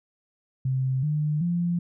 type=tone with pitch steps; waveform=sine; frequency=131.2 / 150.71 / 173.12 Hz; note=C3 / D3 / F3; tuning=+5 / +45 / -15 cents; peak=-22 dBFS; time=0.65-1.79 s; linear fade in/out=5 ms; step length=380 ms; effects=none